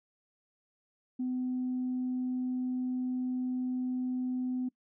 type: tone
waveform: sine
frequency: 253.2 Hz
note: B3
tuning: 43 cents sharp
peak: -29 dBFS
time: 1.19-4.69 s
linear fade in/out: 10 ms
effects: noise-tail reverb RT60 0.1 s tail -23 dB re dry + tanh soft clip ceiling -26 dBFS